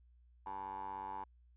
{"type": "tone with band-pass filter", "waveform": "15% pulse", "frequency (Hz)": 96.8, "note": "G2", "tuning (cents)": -21, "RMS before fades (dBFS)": -44, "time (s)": [0.46, 1.24], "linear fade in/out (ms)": 5, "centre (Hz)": 900, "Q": 9.3, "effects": ["added 60 Hz sine -62 dBFS peak until 1.56 s", "resampled to 8000 Hz"]}